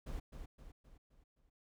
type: noise with echo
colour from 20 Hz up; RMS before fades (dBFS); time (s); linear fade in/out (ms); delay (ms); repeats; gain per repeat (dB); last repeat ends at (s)
brown; -42; 0.06-0.2; 10; 260; 5; -6; 1.5
effects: none